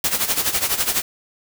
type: noise with tremolo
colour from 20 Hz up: white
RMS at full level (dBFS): -18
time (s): 0.04-1.02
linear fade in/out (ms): 2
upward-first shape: sine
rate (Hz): 12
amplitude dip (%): 75
effects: none